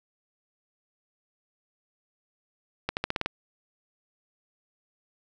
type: accelerating click train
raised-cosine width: 0.3 ms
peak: -11 dBFS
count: 7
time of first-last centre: 2.89-3.26 s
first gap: 79 ms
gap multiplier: 0.9
effects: none